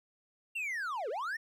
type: linear two-way sweep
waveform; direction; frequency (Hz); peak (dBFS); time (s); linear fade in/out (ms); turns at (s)
triangle; down then up; 2794 to 391.8 to 1884; -32; 0.55-1.37; 10; 1.09
effects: none